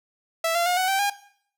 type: tone with pitch steps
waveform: sawtooth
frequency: 659.3 / 686.9 / 715.7 / 745.6 / 776.8 / 809.4 Hz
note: E5 / F5 / F5 / F#5 / G5 / G#5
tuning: 0 / -29 / +42 / +13 / -16 / -45 cents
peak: -17 dBFS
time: 0.44-1.1 s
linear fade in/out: 5 ms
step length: 110 ms
effects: noise-tail reverb RT60 0.6 s tail -17 dB re dry

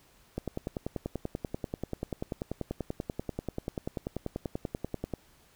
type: click train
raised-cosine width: 2 ms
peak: -19 dBFS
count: 50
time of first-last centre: 0.38-5.137 s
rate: 10.3 Hz
effects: pink hiss -62 dBFS RMS until 5.55 s

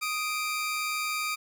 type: tone pair together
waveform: sawtooth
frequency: 1244.5 / 2349 Hz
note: D#6 / D7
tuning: 0 / 0 cents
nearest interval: major seventh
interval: 1100 cents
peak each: -28 dBFS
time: 0.01-1.36 s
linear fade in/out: 20 ms
effects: none

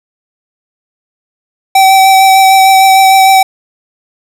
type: tone with vibrato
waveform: square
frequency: 769 Hz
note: G5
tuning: 33 cents flat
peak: -3 dBFS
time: 1.75-3.43 s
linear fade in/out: 5 ms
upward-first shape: triangle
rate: 6.6 Hz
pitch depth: 17 cents each way
effects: none

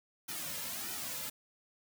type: noise with flanger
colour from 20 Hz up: white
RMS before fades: -40 dBFS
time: 0.28-1.3 s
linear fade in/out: 10 ms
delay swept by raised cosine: 1.8 to 2.71 ms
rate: 1.6 Hz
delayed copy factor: -0.8
effects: none

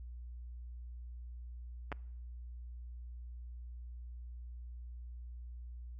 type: clicks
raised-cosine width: 0.5 ms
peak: -24 dBFS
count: 2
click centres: 1.918 / 1.925 s
effects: noise-tail reverb RT60 0.8 s tail -26 dB re dry + added 60 Hz sine -44 dBFS peak until 5.99 s

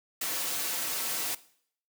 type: noise with comb filter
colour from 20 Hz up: white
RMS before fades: -32 dBFS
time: 0.21-1.35 s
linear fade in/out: 5 ms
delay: 4.9 ms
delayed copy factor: -0.5
effects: noise-tail reverb RT60 0.6 s tail -18 dB re dry + high-pass 200 Hz 12 dB/octave

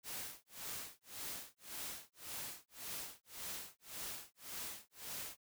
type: noise with tremolo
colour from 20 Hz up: white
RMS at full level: -44 dBFS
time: 0.03-5.37 s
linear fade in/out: 50 ms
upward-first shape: sine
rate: 1.8 Hz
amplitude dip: 100%
effects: none

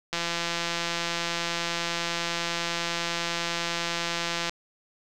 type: click train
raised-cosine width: 0.2 ms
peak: -11 dBFS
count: 743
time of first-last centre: 0.13-4.495 s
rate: 170 Hz
effects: none

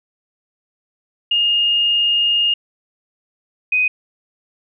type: tone pair in turn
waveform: sine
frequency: 2839 / 2501 Hz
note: F7 / D#7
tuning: +28 / +8 cents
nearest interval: major second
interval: 220 cents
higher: first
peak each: -13 dBFS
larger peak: neither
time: 1.31-2.54 / 3.72-3.88 s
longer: first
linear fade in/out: 5 ms
effects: none

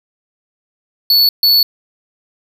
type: tone bursts at uneven times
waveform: square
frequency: 4435 Hz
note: C#8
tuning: in tune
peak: -8 dBFS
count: 2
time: 1.1-1.29 / 1.43-1.63 s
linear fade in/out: 2 ms
effects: none

